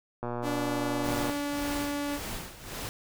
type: click train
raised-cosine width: 1 ms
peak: -20 dBFS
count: 129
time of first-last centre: 0.23-1.297 s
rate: 120 Hz
type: tone with pitch glide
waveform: sawtooth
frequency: 290 to 287.8 Hz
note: D4 to D4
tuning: -22 to -35 cents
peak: -26 dBFS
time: 0.42-2.2 s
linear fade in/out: 50 ms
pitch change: -13 cents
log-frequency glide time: 0.58-1.28 s
type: noise with tremolo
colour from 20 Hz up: pink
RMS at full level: -36 dBFS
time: 1.04-2.89 s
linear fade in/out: 0 ms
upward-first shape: sine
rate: 1.8 Hz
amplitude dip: 75%
effects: none